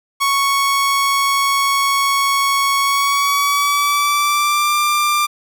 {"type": "tone with pitch glide", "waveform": "sawtooth", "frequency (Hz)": [1108.7, 1188.3], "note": ["C#6", "D6"], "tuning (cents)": [0, 20], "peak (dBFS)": -10, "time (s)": [0.2, 5.27], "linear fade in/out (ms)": 20, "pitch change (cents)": 120, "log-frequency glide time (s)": [2.81, 4.76], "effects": []}